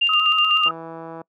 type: tone with tremolo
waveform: sine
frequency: 2794 Hz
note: F7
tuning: in tune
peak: -14 dBFS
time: 0.01-0.69 s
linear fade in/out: 10 ms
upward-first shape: square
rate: 8 Hz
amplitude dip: 40%
type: tone with vibrato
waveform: sine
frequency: 1244.5 Hz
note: D#6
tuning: in tune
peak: -20 dBFS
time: 0.09-0.71 s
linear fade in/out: 2 ms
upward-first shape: square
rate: 8.6 Hz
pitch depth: 26 cents each way
type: click train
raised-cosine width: 1 ms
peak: -21 dBFS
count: 92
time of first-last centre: 0.66-1.215 s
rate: 164 Hz
effects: noise-tail reverb RT60 0.1 s tail -25 dB re dry + high-pass 200 Hz 12 dB/octave